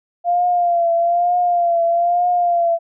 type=tone with vibrato; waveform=sine; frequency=694 Hz; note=F5; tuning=11 cents flat; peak=-13 dBFS; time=0.24-2.79 s; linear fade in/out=50 ms; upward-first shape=triangle; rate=1.1 Hz; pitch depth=54 cents each way; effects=none